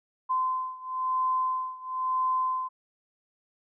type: beating tone pair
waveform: sine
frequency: 1030 / 1031 Hz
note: C6 / C6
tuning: -28 / -26 cents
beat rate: 1 Hz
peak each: -28 / -30 dBFS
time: 0.29-2.69 s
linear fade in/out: 20 ms
effects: none